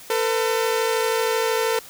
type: tone pair together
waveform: sawtooth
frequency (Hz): 449.1 / 502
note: A4 / B4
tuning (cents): +35 / +28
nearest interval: major second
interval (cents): 193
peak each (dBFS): -17 / -21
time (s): 0.1-1.79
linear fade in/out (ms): 2
effects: white hiss -43 dBFS RMS until 1.89 s